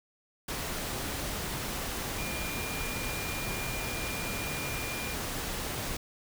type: tone in noise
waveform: sine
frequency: 2406 Hz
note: D7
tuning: 41 cents sharp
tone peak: -39 dBFS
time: 2.18-5.14 s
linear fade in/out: 5 ms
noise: pink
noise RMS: -35 dBFS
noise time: 0.48-5.97 s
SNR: -7 dB
effects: none